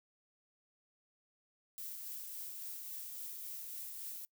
violet noise with tremolo, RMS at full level -44 dBFS, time 1.78-4.25 s, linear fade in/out 0 ms, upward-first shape triangle, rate 3.6 Hz, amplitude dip 30%, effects noise-tail reverb RT60 0.1 s tail -24 dB re dry

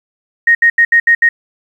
sine tone bursts at uneven times, 1864.7 Hz, A#6, in tune, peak -5 dBFS, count 6, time 0.47-0.55 / 0.62-0.7 / 0.78-0.85 / 0.92-1 / 1.07-1.15 / 1.22-1.29 s, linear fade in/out 5 ms, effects 7-bit

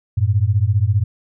sine beating tone pair, 95.3 / 110.3 Hz, G2 / A2, -48 / +5 cents, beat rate 15 Hz, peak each -16 dBFS, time 0.17-1.04 s, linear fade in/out 10 ms, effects none

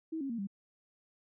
sine tone with pitch steps, 321.2 / 273.2 / 232.4 / 197.72 Hz, E4 / C#4 / A#3 / G3, -45 / -25 / -5 / +15 cents, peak -34 dBFS, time 0.12-0.472 s, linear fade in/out 10 ms, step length 88 ms, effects none

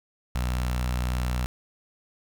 sawtooth tone with notch filter, 61.74 Hz, B1, in tune, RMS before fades -27 dBFS, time 0.35-1.46 s, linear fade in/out 0 ms, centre 370 Hz, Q 0.86, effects 8-bit

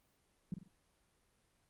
sine tone with echo, 180.6 Hz, F#3, 42 cents flat, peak -35 dBFS, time 0.52-0.54 s, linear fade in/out 2 ms, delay 46 ms, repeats 3, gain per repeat -8 dB, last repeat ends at 0.678 s, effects pink hiss -75 dBFS RMS until 1.69 s + Opus 32 kbps

